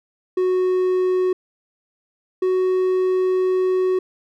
triangle tone pair in turn, 368.5 / 371.1 Hz, F#4 / F#4, -7 / +5 cents, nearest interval unison, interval 12 cents, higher second, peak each -14 dBFS, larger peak neither, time 0.37-1.33 / 2.42-3.99 s, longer second, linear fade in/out 5 ms, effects none

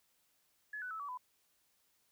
sine tone with pitch steps, 1704 / 1492 / 1306.4 / 1143.9 / 1001.6 Hz, G#6 / F#6 / E6 / D6 / B5, +44 / +14 / -16 / -46 / +24 cents, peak -40 dBFS, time 0.73-1.175 s, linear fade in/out 5 ms, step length 89 ms, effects white hiss -75 dBFS RMS until 2.11 s

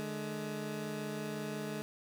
20% pulse tone pair together, 149.6 / 211.6 Hz, D3 / G#3, +32 / +33 cents, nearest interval tritone, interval 601 cents, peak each -37 / -34 dBFS, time 0-1.82 s, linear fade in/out 0 ms, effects none

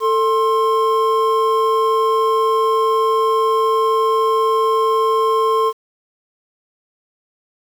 triangle tone pair together, 444.5 / 1059 Hz, A4 / C6, +18 / +21 cents, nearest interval octave + minor third, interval 1503 cents, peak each -14 dBFS, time 0-5.73 s, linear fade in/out 50 ms, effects 7-bit

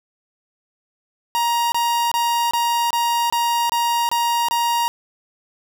45% pulse tone bursts, 942 Hz, A#5, 18 cents sharp, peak -17 dBFS, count 9, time 1.35-4.88 s, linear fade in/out 0 ms, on 370 ms, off 25 ms, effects none

